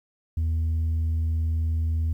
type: tone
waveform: sine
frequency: 80.8 Hz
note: E2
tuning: 34 cents flat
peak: -19 dBFS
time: 0.37-2.13 s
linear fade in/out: 5 ms
effects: tanh soft clip ceiling -21 dBFS + 10-bit